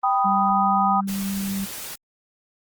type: chord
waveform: sine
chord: G augmented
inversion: none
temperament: equal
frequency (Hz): 784 / 987.8 / 1244.5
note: G5 / B5 / D#6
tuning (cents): 0 / 0 / 0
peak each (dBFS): -20 / -25 / -21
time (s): 0.03-1.01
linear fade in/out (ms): 10
type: tone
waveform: sine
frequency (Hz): 196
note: G3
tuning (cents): 0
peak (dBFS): -24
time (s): 0.24-1.66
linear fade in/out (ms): 20
type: noise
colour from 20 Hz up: white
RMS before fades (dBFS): -34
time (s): 1.07-1.96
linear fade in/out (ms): 20
effects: Opus 24 kbps